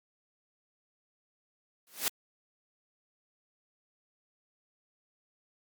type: noise with exponential growth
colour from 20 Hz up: white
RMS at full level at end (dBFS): -26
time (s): 1.87-2.08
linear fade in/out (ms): 0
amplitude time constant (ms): 44
effects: high-pass 200 Hz 12 dB/octave + Opus 48 kbps